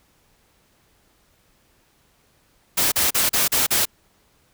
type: noise bursts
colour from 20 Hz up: white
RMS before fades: -19 dBFS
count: 6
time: 2.77-3.855 s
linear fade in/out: 10 ms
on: 150 ms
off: 37 ms
effects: pink hiss -61 dBFS RMS until 4.53 s